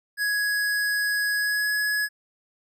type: tone with pitch glide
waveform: square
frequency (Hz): 1669 to 1685.5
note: G#6 to G#6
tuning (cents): +8 to +25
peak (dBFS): -23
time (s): 0.17-2.09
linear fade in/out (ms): 50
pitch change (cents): +17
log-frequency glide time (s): 1.36-1.71
effects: none